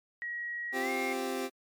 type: tone with pitch glide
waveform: sine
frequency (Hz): 1904 to 2137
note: A#6 to C7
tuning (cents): +36 to +36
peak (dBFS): -34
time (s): 0.22-1.13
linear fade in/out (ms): 0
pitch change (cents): +200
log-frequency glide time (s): 0.8-0.9
type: chord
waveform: 25% pulse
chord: C suspended fourth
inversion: none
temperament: equal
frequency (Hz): 261.6 / 349.2 / 392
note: C4 / F4 / G4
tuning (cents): 0 / 0 / 0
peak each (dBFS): -32 / -36 / -31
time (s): 0.72-1.5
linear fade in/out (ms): 50
effects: MP3 96 kbps